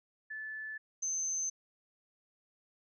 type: tone pair in turn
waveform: sine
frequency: 1741 / 6217 Hz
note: A6 / G8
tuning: -19 / -15 cents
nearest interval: octave + minor seventh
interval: 2204 cents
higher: second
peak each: -39 / -32 dBFS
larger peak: second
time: 0.3-0.78 / 1.02-1.5 s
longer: neither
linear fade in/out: 10 ms
effects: none